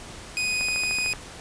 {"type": "tone", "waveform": "sawtooth", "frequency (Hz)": 2492, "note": "D#7", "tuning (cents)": 2, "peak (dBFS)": -20, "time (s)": [0.37, 1.13], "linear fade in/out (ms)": 0}
{"type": "click train", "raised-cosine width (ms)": 0.5, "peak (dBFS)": -19, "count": 8, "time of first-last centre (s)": [0.61, 1.136], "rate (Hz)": 13.3}
{"effects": ["pink hiss -41 dBFS RMS until 1.4 s", "resampled to 22050 Hz"]}